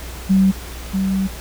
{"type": "tone pair in turn", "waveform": "sine", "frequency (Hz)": [191.8, 191.8], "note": ["G3", "G3"], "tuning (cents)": [-37, -37], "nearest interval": "unison", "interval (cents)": 0, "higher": "neither", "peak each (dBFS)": [-10, -16], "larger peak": "first", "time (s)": [[0.29, 0.52], [0.93, 1.28]], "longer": "second", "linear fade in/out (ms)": 20, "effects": ["added 60 Hz sine -31 dBFS peak until 1.4 s", "pink hiss -35 dBFS RMS until 1.4 s"]}